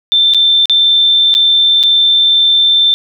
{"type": "tone with dropouts", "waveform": "sine", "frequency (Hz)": 3559, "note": "A7", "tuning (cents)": 19, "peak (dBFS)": -6, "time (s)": [0.12, 2.94], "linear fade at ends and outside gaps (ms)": 0, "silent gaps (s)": [[0.337, 0.346], [0.656, 0.697], [1.341, 1.35], [1.83, 1.836]], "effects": []}